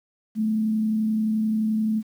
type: tone with frequency modulation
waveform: sine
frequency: 217.7 Hz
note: A3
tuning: 18 cents flat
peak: -20 dBFS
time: 0.35-2.03 s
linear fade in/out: 50 ms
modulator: 31.5 Hz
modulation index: 0.21
effects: 9-bit